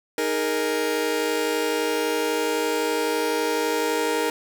sawtooth chord, D# suspended fourth, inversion none, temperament just, 311.1 / 414.8 / 466.7 Hz, D#4 / G#4 / A#4, 0 / -2 / +2 cents, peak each -24 / -24 / -20 dBFS, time 0.18-4.3 s, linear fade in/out 2 ms, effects none

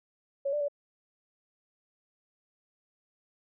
sine tone with pitch steps, 555 / 590 / 575 Hz, C#5 / D5 / D5, +2 / +8 / -37 cents, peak -27 dBFS, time 0.45-0.684 s, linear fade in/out 10 ms, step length 78 ms, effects none

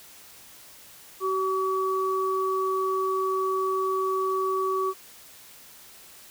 sine tone pair together, 380 / 1138.7 Hz, F#4 / C#6, +46 / +46 cents, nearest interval octave + perfect fifth, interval 1900 cents, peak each -26 dBFS, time 1.2-4.94 s, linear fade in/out 50 ms, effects white hiss -49 dBFS RMS until 6.3 s

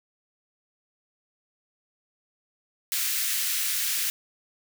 white high-pass noise, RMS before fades -27 dBFS, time 2.92-4.1 s, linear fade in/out 0 ms, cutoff 1600 Hz, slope 24 dB/octave, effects none

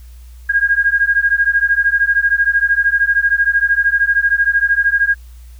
sine beating tone pair, 1622 / 1635 Hz, G#6 / G#6, -41 / -28 cents, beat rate 13 Hz, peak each -14 dBFS, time 0.49-5.15 s, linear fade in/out 10 ms, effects added 60 Hz sine -34 dBFS peak until 5.59 s + white hiss -52 dBFS RMS until 5.59 s

